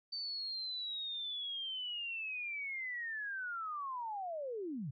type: linear sweep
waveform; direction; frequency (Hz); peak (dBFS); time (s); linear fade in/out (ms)
sine; down; 4586 to 116.54; -38; 0.12-4.91; 10
effects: none